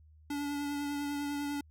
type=tone with vibrato; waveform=square; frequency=287.7 Hz; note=D4; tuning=36 cents flat; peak=-34 dBFS; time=0.3-1.61 s; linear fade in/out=5 ms; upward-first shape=triangle; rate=10 Hz; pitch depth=20 cents each way; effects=added 77 Hz sine -56 dBFS peak until 1.7 s